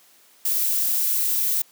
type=noise; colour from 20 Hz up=violet; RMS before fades=-22 dBFS; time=0.45-1.62 s; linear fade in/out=5 ms; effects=white hiss -55 dBFS RMS until 1.71 s + high-pass 200 Hz 12 dB/octave